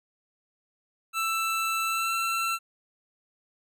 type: tone with pitch glide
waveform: 25% pulse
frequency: 1327 to 1344.7 Hz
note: E6 to E6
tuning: +11 to +34 cents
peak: -22 dBFS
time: 1.13-2.59 s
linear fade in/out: 50 ms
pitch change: +23 cents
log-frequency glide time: 1.86-2.13 s
effects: none